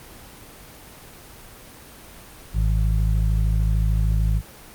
harmonic tone, 53.3 Hz, G#1, 46 cents sharp, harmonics 1 / 2 / 3, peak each -18 / -24 / -28 dBFS, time 2.53-4.42 s, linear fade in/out 50 ms, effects pink hiss -43 dBFS RMS until 4.74 s + Opus 24 kbps

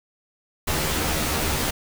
pink noise with comb filter, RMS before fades -24 dBFS, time 0.67-1.71 s, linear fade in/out 10 ms, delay 13 ms, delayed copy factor +0.95, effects none

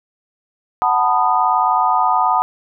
sine chord, B dominant seventh, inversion second, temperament just, 740.8 / 889 / 987.8 / 1234.7 Hz, F#5 / A5 / B5 / D#6, +2 / +18 / 0 / -14 cents, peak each -18 dBFS, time 0.82-2.42 s, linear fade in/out 0 ms, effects none

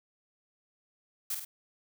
blue noise with echo, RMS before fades -33 dBFS, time 1.3-1.35 s, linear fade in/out 5 ms, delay 50 ms, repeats 2, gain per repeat -5 dB, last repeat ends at 1.45 s, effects none

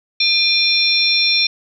sine tone cluster, 2419 / 3559 / 4144 / 5510 Hz, D#7 / A7 / C8 / F8, -49 / +19 / -17 / -24 cents, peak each -18 dBFS, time 0.2-1.47 s, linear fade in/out 5 ms, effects none

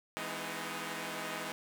5% pulse chord, E major seventh, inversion none, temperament equal with one note detuned, 164.81 / 207.7 / 253.2 / 311.1 Hz, E3 / G#3 / B3 / D#4, 0 / 0 / +43 / 0 cents, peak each -32 dBFS, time 0.17-1.52 s, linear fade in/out 0 ms, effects none

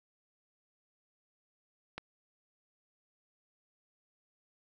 click, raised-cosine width 0.3 ms, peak -23 dBFS, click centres 1.98 s, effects none

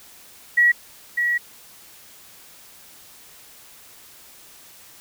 sine tone pair in turn, 1922 / 1922 Hz, B6 / B6, -48 / -48 cents, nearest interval unison, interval 0 cents, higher neither, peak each -12 / -18 dBFS, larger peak first, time 0.57-0.72 / 1.17-1.38 s, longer second, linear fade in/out 10 ms, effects white hiss -47 dBFS RMS until 5 s

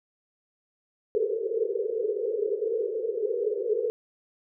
white band-pass noise, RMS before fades -28 dBFS, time 1.15-3.9 s, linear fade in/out 0 ms, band 400 to 480 Hz, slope 96 dB/octave, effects none

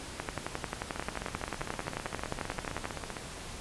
two click trains, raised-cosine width 0.5 ms, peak -17 / -21 dBFS, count 31 / 35, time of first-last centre 0.2-2.855 / 0.96-3.168 s, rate 11.3 / 15.4 Hz, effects pink hiss -43 dBFS RMS until 3.6 s + resampled to 24000 Hz

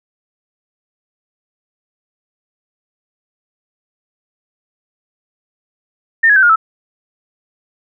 sine tone with pitch steps, 1815 / 1674 / 1544 / 1424 / 1313.4 Hz, A#6 / G#6 / G6 / F6 / E6, -47 / +13 / -27 / +33 / -7 cents, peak -6 dBFS, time 6.23-6.56 s, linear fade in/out 10 ms, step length 66 ms, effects none

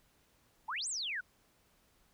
sine exponential two-way sweep, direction up then down, 816 to 8730 to 1400 Hz, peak -35 dBFS, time 0.68-1.21 s, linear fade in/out 10 ms, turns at 0.88 s, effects pink hiss -70 dBFS RMS until 2.13 s

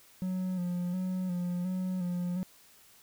triangle tone with vibrato, 181 Hz, F#3, 38 cents flat, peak -28 dBFS, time 0.22-2.43 s, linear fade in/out 0 ms, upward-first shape square, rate 1.4 Hz, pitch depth 37 cents each way, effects white hiss -59 dBFS RMS until 3.02 s

